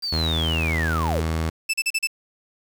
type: linear sweep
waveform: sine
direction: down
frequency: 4762 to 342.7 Hz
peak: -24 dBFS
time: 0.02-1.22 s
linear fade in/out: 20 ms
type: tone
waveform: sawtooth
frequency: 80.7 Hz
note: E2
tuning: 36 cents flat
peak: -18 dBFS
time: 0.12-1.5 s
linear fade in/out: 10 ms
type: tone bursts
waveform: sawtooth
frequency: 2637 Hz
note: E7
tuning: in tune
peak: -16 dBFS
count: 5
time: 1.69-2.073 s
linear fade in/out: 10 ms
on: 47 ms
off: 37 ms
effects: low-pass 12000 Hz 12 dB/octave + 7-bit